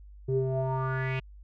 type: tone with low-pass filter sweep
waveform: square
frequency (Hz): 131.3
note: C3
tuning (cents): +6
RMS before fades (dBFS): -29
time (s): 0.28-1.2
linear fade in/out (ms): 10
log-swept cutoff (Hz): 330 to 2700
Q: 5.5
effects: added 50 Hz sine -46 dBFS peak until 1.43 s